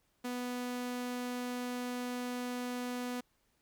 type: tone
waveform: sawtooth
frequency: 246.9 Hz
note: B3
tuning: in tune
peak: -32 dBFS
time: 0.24-3.21 s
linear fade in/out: 10 ms
effects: pink hiss -75 dBFS RMS until 3.61 s